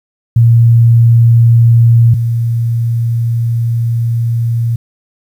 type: tone pair in turn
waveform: sine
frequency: 116.54 / 116.54 Hz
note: A#2 / A#2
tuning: 0 / 0 cents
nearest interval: unison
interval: 0 cents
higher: neither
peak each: -3 / -10 dBFS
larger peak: first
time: 0.36-2.14 / 2.14-4.76 s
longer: second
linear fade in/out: 5 ms
effects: 7-bit